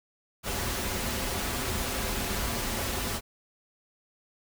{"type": "noise with comb filter", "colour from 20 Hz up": "pink", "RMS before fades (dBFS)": -31, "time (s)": [0.43, 3.21], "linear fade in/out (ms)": 50, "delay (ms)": 6.5, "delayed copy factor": -0.5, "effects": []}